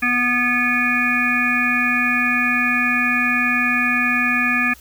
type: harmonic tone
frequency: 245 Hz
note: B3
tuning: 14 cents flat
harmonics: 1 / 3 / 5 / 7 / 9 / 10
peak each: -23 / -32 / -25 / -20 / -25 / -20 dBFS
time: 0.02-4.74 s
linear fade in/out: 10 ms
effects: added 60 Hz sine -47 dBFS peak until 4.8 s + white hiss -47 dBFS RMS until 4.8 s